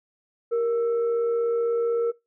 sine tone with frequency modulation, 467.5 Hz, A#4, 5 cents sharp, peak -20 dBFS, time 0.51-2.12 s, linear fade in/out 20 ms, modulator 859 Hz, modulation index 0.24, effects noise-tail reverb RT60 0.2 s tail -20 dB re dry

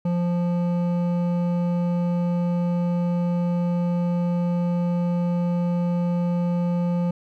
triangle tone with hard clipping, 174.61 Hz, F3, in tune, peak -22 dBFS, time 0.05-7.11 s, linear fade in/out 5 ms, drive 14 dB, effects none

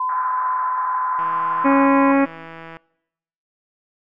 sine tone with pitch glide, 1017 to 1028.8 Hz, C6 to C6, -50 to -30 cents, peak -19 dBFS, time 0-2.12 s, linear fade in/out 5 ms, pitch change +20 cents, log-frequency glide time 1.17-1.32 s
white band-pass noise, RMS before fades -30 dBFS, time 0.09-1.86 s, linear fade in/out 2 ms, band 820 to 1500 Hz, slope 48 dB/octave
click train, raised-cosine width 0.5 ms, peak -22 dBFS, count 260, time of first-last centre 1.19-2.769 s, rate 164 Hz
harmonic tone, 275.5 Hz, C#4, 11 cents flat, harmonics 1 / 2 / 3 / 4 / 5 / 6 / 7 / 8 / 9, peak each -14 / -20 / -24 / -26 / -28 / -30 / -31 / -32 / -33 dBFS, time 1.64-2.26 s, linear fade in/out 20 ms
effects noise-tail reverb RT60 0.9 s tail -24 dB re dry

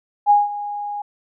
sine tone with ADSR envelope, 823 Hz, G#5, 16 cents flat, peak -8 dBFS, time 0.26-1.02 s, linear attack 42 ms, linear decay 180 ms, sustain -16 dB, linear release 5 ms, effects none

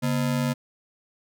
square ring-modulated tone, 190 Hz, F#3, 46 cents sharp, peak -20 dBFS, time 0.02-0.54 s, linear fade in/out 20 ms, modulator 49.6 Hz, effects none

